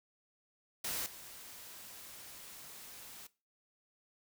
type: noise with level steps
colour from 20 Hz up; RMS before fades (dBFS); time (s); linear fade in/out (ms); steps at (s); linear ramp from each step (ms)
white; -38 / -51; 0.84-3.27; 5; 1.06; 2
effects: noise-tail reverb RT60 0.3 s tail -19 dB re dry